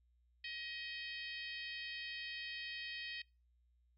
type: harmonic tone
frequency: 631 Hz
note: D#5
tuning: 24 cents sharp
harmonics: 3 / 4 / 5 / 6 / 7 / 8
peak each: -48 / -48 / -49 / -55 / -52 / -58 dBFS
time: 0.44-3.22 s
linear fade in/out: 5 ms
effects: noise-tail reverb RT60 0.3 s tail -24 dB re dry + added 60 Hz sine -70 dBFS peak until 3.97 s